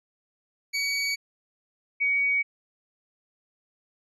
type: tone pair in turn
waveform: 25% pulse / sine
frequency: 2261 / 2252 Hz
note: C#7 / C#7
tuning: +34 / +27 cents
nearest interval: unison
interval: 7 cents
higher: first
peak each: -21 dBFS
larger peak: neither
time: 0.73-1.16 / 2-2.43 s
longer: neither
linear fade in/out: 20 ms
effects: resampled to 24000 Hz